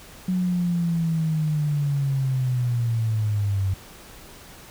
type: linear sweep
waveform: sine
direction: down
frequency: 185 to 94.1 Hz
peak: -20 dBFS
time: 0.28-3.74 s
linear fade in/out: 5 ms
effects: pink hiss -45 dBFS RMS until 4.7 s